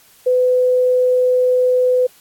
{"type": "tone", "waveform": "sine", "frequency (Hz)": 503, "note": "B4", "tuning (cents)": 32, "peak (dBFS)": -11, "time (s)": [0.26, 2.07], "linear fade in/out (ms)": 10, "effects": ["white hiss -49 dBFS RMS until 2.2 s", "AAC 64 kbps"]}